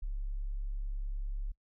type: tone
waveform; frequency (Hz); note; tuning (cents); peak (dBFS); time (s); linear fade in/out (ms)
sine; 34.65; C#1; 0; -33; 0.02-1.52; 10
effects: noise-tail reverb RT60 0.1 s tail -22 dB re dry